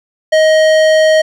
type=tone with tanh clipping; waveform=sine; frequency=628 Hz; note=D#5; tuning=16 cents sharp; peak=-8 dBFS; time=0.32-1.22 s; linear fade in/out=10 ms; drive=17 dB; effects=none